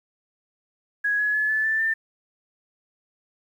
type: tone with pitch steps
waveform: sine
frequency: 1665 / 1689.2 / 1713.8 / 1738.7 / 1764 / 1789.7 Hz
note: G#6 / G#6 / A6 / A6 / A6 / A6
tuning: +4 / +29 / -46 / -21 / +4 / +29 cents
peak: -20 dBFS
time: 1.04-1.94 s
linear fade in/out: 10 ms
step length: 150 ms
effects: 9-bit